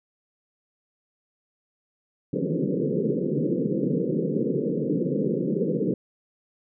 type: band-pass noise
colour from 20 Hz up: pink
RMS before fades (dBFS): -25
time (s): 2.33-5.94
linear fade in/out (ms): 5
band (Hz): 140 to 520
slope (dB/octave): 96
effects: none